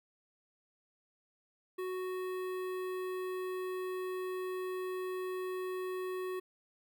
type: tone with notch filter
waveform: square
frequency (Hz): 370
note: F#4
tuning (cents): 0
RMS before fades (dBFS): -38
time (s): 1.78-6.4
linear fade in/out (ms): 10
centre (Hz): 5900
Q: 0.52
effects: none